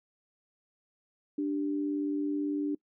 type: tone pair together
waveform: sine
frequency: 293.7 / 392 Hz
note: D4 / G4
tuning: 0 / 0 cents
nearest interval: perfect fourth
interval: 500 cents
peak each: -28 / -39 dBFS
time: 1.38-2.75 s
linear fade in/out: 5 ms
effects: noise-tail reverb RT60 0.1 s tail -23 dB re dry